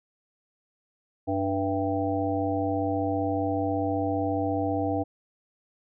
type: harmonic tone with a mistuned harmonic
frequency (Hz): 98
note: G2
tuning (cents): 0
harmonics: 1 / 3 / 5 / 7 / 8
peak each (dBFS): -32 / -28 / -32 / -31 / -32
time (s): 1.27-5.04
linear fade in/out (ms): 20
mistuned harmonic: 7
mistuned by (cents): -43
effects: none